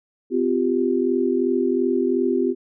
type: chord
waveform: sine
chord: C suspended fourth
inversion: none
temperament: equal with one note detuned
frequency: 256.1 / 349.2 / 392 Hz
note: C4 / F4 / G4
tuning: -37 / 0 / 0 cents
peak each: -22 dBFS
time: 0.3-2.55 s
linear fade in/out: 50 ms
effects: none